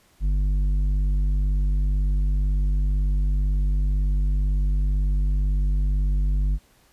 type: tone with tanh clipping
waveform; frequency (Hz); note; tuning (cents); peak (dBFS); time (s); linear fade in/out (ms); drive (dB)
sine; 49; G1; 0; -20; 0.2-6.59; 50; 8
effects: pink hiss -59 dBFS RMS until 6.92 s + resampled to 32000 Hz